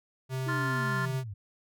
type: tone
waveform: square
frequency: 130.81 Hz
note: C3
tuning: in tune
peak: -31 dBFS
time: 0.29-1.24 s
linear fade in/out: 50 ms
type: linear sweep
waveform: sine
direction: down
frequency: 330 to 92.5 Hz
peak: -36 dBFS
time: 0.46-1.34 s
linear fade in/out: 10 ms
type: chord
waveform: triangle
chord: F major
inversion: second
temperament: just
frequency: 1047.7 / 1396.9 / 1746.1 Hz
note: C6 / F6 / A6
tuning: +2 / 0 / -14 cents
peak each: -33 dBFS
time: 0.48-1.06 s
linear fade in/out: 10 ms
effects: none